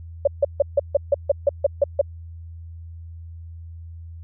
sine tone bursts, 565 Hz, C#5, 33 cents sharp, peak -12 dBFS, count 11, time 0.25-2.014 s, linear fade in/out 5 ms, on 24 ms, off 150 ms, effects added 83 Hz sine -35 dBFS peak until 4.23 s

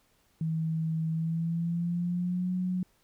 sine tone with pitch glide, 160.8 to 182.59 Hz, E3 to F#3, -43 to -23 cents, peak -27 dBFS, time 0.41-2.83 s, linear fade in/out 2 ms, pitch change +220 cents, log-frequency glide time 1.1-2.53 s, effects pink hiss -68 dBFS RMS until 3.03 s

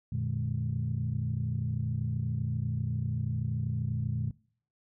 sine tone cluster, 89.3 / 117.2 / 149.9 / 209.1 Hz, F2 / A#2 / D3 / G#3, +39 / +10 / +36 / +12 cents, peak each -36 / -31 / -35 / -39 dBFS, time 0.12-4.31 s, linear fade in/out 5 ms, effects noise-tail reverb RT60 0.5 s tail -21 dB re dry + tanh soft clip ceiling -19 dBFS

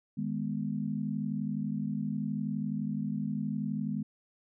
sine chord, G# minor, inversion second, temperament equal, 155.56 / 207.7 / 246.9 Hz, D#3 / G#3 / B3, 0 / 0 / 0 cents, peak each -36 / -33 / -36 dBFS, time 0.17-4.03 s, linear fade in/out 10 ms, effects none

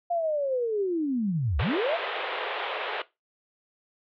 sine linear two-way sweep, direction down then up, 705 to 61.74 to 705 Hz, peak -24 dBFS, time 0.1-1.97 s, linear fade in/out 10 ms, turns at 1.59 s
pink band-pass noise, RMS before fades -32 dBFS, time 1.59-3.02 s, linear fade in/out 5 ms, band 410 to 3500 Hz, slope 48 dB/octave
effects noise-tail reverb RT60 0.2 s tail -17 dB re dry

